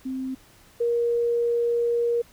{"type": "tone pair in turn", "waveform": "sine", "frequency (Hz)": [261.6, 472.1], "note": ["C4", "A#4"], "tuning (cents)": [0, 22], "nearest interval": "minor seventh", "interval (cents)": 1022, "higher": "second", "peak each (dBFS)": [-27, -20], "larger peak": "second", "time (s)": [[0.05, 0.35], [0.8, 2.22]], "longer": "second", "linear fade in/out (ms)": 10, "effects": ["pink hiss -54 dBFS RMS until 2.32 s"]}